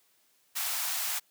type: high-pass noise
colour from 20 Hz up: white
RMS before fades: -32 dBFS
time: 0.55-1.2 s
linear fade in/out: 20 ms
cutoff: 670 Hz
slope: 48 dB/octave
effects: white hiss -68 dBFS RMS until 1.3 s + high-pass 150 Hz 12 dB/octave